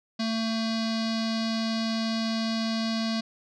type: tone with low-pass filter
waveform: square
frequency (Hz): 224.3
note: A3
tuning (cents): +34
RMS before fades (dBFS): -28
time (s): 0.19-3.21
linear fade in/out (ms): 10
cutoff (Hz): 4600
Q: 5.4
effects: none